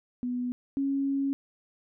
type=tone pair in turn; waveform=sine; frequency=246.9 / 275.5 Hz; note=B3 / C#4; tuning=0 / -11 cents; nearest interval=major second; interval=189 cents; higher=second; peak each=-28 / -25 dBFS; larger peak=second; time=0.23-0.52 / 0.77-1.33 s; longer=second; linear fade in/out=0 ms; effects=none